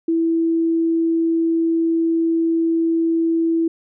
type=tone; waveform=sine; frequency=329.6 Hz; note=E4; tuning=in tune; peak=-15 dBFS; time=0.08-3.68 s; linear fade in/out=5 ms; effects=none